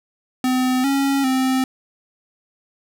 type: tone with pitch steps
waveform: square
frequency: 255.3 / 275.6 / 260.8 Hz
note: C4 / C#4 / C4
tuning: -42 / -10 / -5 cents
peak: -17 dBFS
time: 0.44-1.64 s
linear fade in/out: 2 ms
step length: 400 ms
effects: none